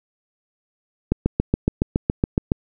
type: click train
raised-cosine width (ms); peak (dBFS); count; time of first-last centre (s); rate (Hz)
3; -4; 11; 1.12-2.519; 7.15
effects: none